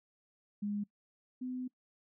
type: tone pair in turn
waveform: sine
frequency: 205.6 / 253.4 Hz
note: G#3 / B3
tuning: -17 / +45 cents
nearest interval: major third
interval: 362 cents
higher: second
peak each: -33 / -36 dBFS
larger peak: first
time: 0.62-0.84 / 1.41-1.68 s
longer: second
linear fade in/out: 10 ms
effects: noise-tail reverb RT60 0.1 s tail -22 dB re dry